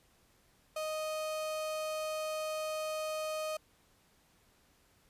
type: tone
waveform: 35% pulse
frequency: 622.3 Hz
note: D#5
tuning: in tune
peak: -33 dBFS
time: 0.76-3.57 s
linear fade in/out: 5 ms
effects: pink hiss -68 dBFS RMS until 5.09 s + resampled to 32000 Hz